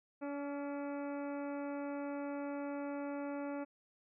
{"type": "harmonic tone with a mistuned harmonic", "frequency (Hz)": 285.1, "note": "C#4", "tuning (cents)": 49, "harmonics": [1, 2, 3, 4, 5, 6, 7, 8, 9], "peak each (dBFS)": [-40, -43, -49, -55, -53, -62, -62, -60, -63], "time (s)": [0.21, 3.65], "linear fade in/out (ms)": 20, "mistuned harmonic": 5, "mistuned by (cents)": -36, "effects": []}